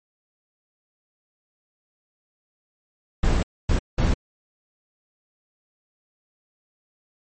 brown noise bursts at uneven times, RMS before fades -19 dBFS, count 3, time 3.23-3.43 / 3.69-3.79 / 3.98-4.14 s, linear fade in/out 5 ms, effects MP3 32 kbps

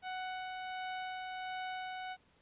sawtooth tone with tremolo, 743 Hz, F#5, 7 cents sharp, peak -34 dBFS, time 0.02-2.17 s, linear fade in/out 50 ms, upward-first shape sine, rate 1.4 Hz, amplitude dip 25%, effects pink hiss -69 dBFS RMS until 2.41 s + resampled to 8000 Hz

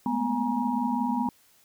sine tone cluster, 210.3 / 221.7 / 246.8 / 833 / 948 Hz, G#3 / A3 / B3 / G#5 / A#5, +22 / +13 / -1 / +5 / +29 cents, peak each -34 / -34 / -27 / -33 / -30 dBFS, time 0.06-1.29 s, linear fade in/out 2 ms, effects white hiss -61 dBFS RMS until 1.64 s

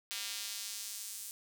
square tone with high-pass filter sweep, 107.2 Hz, A2, 45 cents flat, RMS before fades -42 dBFS, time 0.11-1.31 s, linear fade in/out 0 ms, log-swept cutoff 3200 to 8500 Hz, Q 0.99, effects none

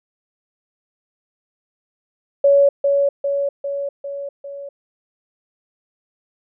sine tone with echo, 562 Hz, C#5, 24 cents sharp, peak -9 dBFS, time 2.44-2.69 s, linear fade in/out 5 ms, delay 400 ms, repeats 5, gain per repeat -4 dB, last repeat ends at 4.69 s, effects none

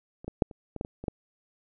clicks, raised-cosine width 2 ms, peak -30 / -21 / -7 / -30 / -23 / -16 / -24 / -25 / -15 dBFS, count 9, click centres 0.245 / 0.28 / 0.422 / 0.512 / 0.763 / 0.811 / 0.849 / 1.04 / 1.082 s, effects none

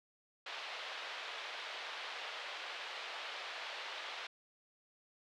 white band-pass noise, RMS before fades -45 dBFS, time 0.46-4.27 s, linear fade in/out 5 ms, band 500 to 3700 Hz, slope 24 dB/octave, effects none

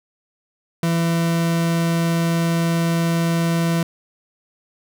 40% pulse tone, 167.3 Hz, E3, 26 cents sharp, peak -16 dBFS, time 0.83-3.83 s, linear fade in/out 2 ms, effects none

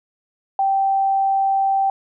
sine tone, 780 Hz, G5, 9 cents flat, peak -15 dBFS, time 0.59-1.9 s, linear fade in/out 2 ms, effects none

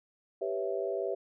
sine chord, C# half-diminished seventh, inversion second, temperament equal, 392 / 493.9 / 554.4 / 659.3 Hz, G4 / B4 / C#5 / E5, 0 / 0 / 0 / 0 cents, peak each -34 / -37 / -37 / -36 dBFS, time 0.41-1.15 s, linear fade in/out 10 ms, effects none

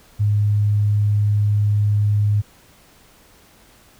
sine tone, 103.83 Hz, G#2, in tune, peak -14 dBFS, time 0.19-2.42 s, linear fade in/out 20 ms, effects pink hiss -51 dBFS RMS until 3.99 s

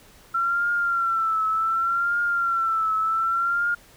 sine tone with vibrato, 1355 Hz, E6, 47 cents sharp, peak -20 dBFS, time 0.34-3.75 s, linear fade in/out 10 ms, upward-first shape triangle, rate 0.67 Hz, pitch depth 78 cents each way, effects pink hiss -52 dBFS RMS until 3.96 s

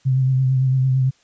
sine tone with vibrato, 131 Hz, C3, 2 cents sharp, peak -14 dBFS, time 0.05-1.11 s, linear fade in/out 20 ms, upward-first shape triangle, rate 8.9 Hz, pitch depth 38 cents each way, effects white hiss -58 dBFS RMS until 1.23 s + resampled to 16000 Hz

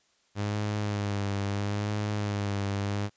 sawtooth tone with vibrato, 102.2 Hz, G#2, 27 cents flat, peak -24 dBFS, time 0.35-3.1 s, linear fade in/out 50 ms, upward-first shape sine, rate 0.75 Hz, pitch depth 45 cents each way, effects white hiss -68 dBFS RMS until 3.16 s + resampled to 16000 Hz

